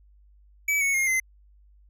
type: tone with pitch steps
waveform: square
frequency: 2292 / 2213 / 2136 / 2062 Hz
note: D7 / C#7 / C7 / C7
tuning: -43 / -3 / +35 / -26 cents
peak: -22 dBFS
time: 0.68-1.2 s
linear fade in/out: 5 ms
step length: 130 ms
effects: added 50 Hz sine -53 dBFS peak until 1.89 s